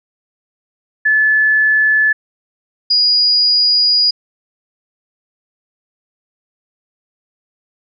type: tone pair in turn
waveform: sine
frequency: 1730 / 4893 Hz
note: A6 / D#8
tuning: -30 / -30 cents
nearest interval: octave + tritone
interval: 1800 cents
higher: second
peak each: -9 dBFS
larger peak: neither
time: 1.05-2.13 / 2.9-4.11 s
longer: second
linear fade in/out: 10 ms
effects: none